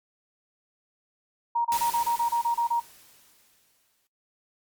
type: tone bursts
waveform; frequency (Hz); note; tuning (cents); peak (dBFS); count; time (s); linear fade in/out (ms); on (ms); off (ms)
sine; 940; A#5; +14; -21; 10; 1.55-2.802; 10; 100; 28
type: noise with exponential decay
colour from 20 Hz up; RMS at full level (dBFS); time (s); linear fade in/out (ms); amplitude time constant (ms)
white; -32; 1.72-4.07; 0; 510
effects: noise-tail reverb RT60 0.2 s tail -22 dB re dry + MP3 96 kbps